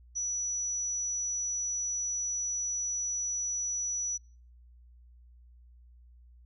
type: tone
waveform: sine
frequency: 5900 Hz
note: F#8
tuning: 6 cents flat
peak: -30 dBFS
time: 0.15-4.18 s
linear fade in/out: 20 ms
effects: noise-tail reverb RT60 0.4 s tail -24 dB re dry + added 60 Hz sine -53 dBFS peak until 6.45 s